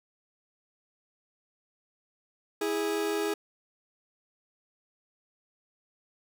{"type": "tone pair together", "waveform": "40% pulse", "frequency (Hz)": [327.1, 413.5], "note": ["E4", "G#4"], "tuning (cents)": [-13, -8], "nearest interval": "major third", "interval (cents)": 405, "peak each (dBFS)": [-32, -28], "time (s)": [2.61, 3.34], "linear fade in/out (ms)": 5, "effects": []}